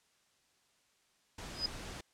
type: noise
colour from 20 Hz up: pink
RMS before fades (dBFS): -45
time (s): 1.38-2.01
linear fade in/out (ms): 5
type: tone with exponential growth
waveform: sine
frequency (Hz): 4988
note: D#8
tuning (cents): +3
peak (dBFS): -27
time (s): 1.5-1.66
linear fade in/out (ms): 5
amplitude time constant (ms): 33
effects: white hiss -72 dBFS RMS until 2.13 s + low-pass 8000 Hz 12 dB/octave